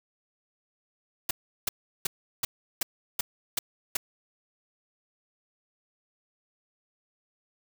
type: noise bursts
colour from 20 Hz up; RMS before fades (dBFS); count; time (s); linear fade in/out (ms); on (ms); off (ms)
white; -27; 8; 1.29-3.97; 5; 20; 360
effects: none